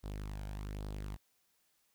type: tone with flanger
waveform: sawtooth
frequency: 50.8 Hz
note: G#1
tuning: 38 cents flat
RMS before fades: -42 dBFS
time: 0.03-1.17 s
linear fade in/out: 20 ms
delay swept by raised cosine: 0.21 to 1.31 ms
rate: 1.2 Hz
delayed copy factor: +0.5
effects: white hiss -75 dBFS RMS until 1.94 s